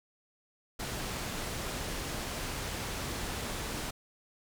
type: low-pass noise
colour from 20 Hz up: pink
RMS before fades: -37 dBFS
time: 0.79-3.91 s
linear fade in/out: 10 ms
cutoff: 11000 Hz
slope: 12 dB/octave
effects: none